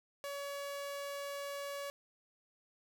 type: tone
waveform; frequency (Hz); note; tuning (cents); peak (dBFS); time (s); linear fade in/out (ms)
sawtooth; 565; C#5; +33; -36; 0.24-1.9; 0
effects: none

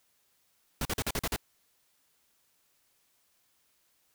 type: noise bursts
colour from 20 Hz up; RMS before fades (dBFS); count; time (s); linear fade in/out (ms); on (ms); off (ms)
pink; -31; 7; 0.81-1.362; 2; 42; 43
effects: white hiss -71 dBFS RMS until 4.14 s

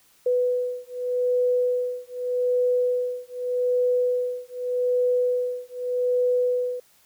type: beating tone pair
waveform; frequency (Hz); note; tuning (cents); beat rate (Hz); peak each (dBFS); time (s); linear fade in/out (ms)
sine; 495.5 / 496.33; B4 / B4; +6 / +9; 0.83; -24; 0.26-6.8; 5
effects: white hiss -59 dBFS RMS until 7.05 s

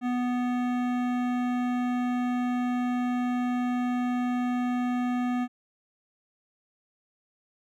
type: tone with hard clipping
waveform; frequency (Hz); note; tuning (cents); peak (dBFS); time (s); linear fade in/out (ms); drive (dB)
sine; 246.9; B3; 0; -27; 0.01-5.48; 50; 16
effects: none

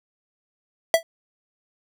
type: tone with exponential decay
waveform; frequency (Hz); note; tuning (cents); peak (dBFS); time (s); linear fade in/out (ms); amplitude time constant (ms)
square; 659.3; E5; 0; -10; 0.94-1.03; 1; 19
effects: none

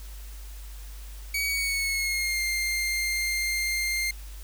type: tone with pitch glide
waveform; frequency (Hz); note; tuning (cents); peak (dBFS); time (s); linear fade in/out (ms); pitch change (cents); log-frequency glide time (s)
sawtooth; 2259 to 2108; C#7 to C7; +32 to +12; -22; 1.34-4.11; 5; -120; 1.48-2.42
effects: added 50 Hz sine -38 dBFS peak until 4.43 s + white hiss -50 dBFS RMS until 4.43 s

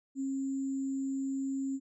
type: tone with sample-and-hold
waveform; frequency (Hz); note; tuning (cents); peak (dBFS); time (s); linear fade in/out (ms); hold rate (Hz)
sine; 269.9; C#4; -46; -31; 0.15-1.8; 50; 7350
effects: resampled to 24000 Hz

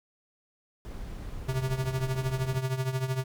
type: noise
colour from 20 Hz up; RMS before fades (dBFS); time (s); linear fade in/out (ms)
brown; -39; 0.85-2.58; 0
type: tone with tremolo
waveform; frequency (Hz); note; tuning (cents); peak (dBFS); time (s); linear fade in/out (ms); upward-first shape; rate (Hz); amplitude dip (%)
square; 130.81; C3; 0; -25; 1.48-3.24; 10; triangle; 13; 80
effects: none

